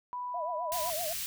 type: tone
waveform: sine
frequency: 987.8 Hz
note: B5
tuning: in tune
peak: -34 dBFS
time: 0.13-0.9 s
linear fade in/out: 0 ms
type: tone with vibrato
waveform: sine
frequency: 659.3 Hz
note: E5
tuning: in tune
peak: -34 dBFS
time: 0.34-1.13 s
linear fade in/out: 5 ms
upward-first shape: triangle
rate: 7.8 Hz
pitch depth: 180 cents each way
type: band-stop noise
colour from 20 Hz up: white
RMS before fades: -36 dBFS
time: 0.72-1.26 s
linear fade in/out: 0 ms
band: 130 to 2100 Hz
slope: 12 dB/octave
effects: none